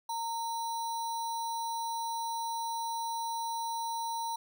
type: tone with sample-and-hold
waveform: sine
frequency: 920 Hz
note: A#5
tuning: 23 cents flat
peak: -32 dBFS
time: 0.09-4.36 s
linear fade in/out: 5 ms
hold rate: 4900 Hz
effects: none